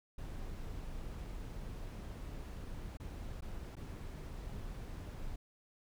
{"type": "noise with dropouts", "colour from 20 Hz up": "brown", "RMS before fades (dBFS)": -44, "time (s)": [0.18, 5.36], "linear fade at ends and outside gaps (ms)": 5, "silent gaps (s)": [[2.972, 2.999], [3.408, 3.421], [3.755, 3.766]], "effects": []}